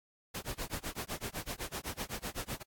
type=noise with tremolo; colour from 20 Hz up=pink; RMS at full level=-37 dBFS; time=0.34-2.63 s; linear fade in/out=10 ms; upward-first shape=sine; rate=7.9 Hz; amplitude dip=100%; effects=AAC 64 kbps